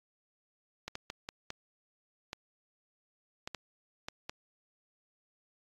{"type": "clicks", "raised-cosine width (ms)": 0.2, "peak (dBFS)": -21, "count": 10, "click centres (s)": [0.88, 0.954, 1.101, 1.289, 1.504, 2.331, 3.475, 3.547, 4.085, 4.295], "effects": ["AAC 32 kbps"]}